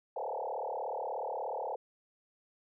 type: tone with frequency modulation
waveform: sine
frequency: 684 Hz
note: F5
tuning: 36 cents flat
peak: -34 dBFS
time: 0.16-1.76 s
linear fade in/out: 5 ms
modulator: 36.7 Hz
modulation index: 5.9
effects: none